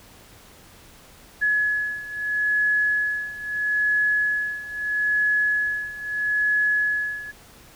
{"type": "beating tone pair", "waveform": "sine", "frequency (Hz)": [1695, 1695.77], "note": ["G#6", "G#6"], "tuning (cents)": [35, 36], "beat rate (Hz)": 0.77, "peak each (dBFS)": [-25, -22], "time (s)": [1.41, 7.32], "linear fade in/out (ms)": 20, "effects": ["pink hiss -49 dBFS RMS until 7.75 s"]}